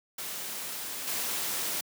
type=noise with level steps; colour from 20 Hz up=white; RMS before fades=-37 / -32 dBFS; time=0.18-1.81 s; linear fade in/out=5 ms; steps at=1.07 s; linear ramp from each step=5 ms; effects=high-pass 150 Hz 12 dB/octave